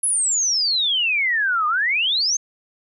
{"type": "exponential two-way sweep", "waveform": "sine", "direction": "down then up", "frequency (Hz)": [10810, 1193, 6500], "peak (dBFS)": -17, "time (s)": [0.03, 2.37], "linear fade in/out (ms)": 5, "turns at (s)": 1.67, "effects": []}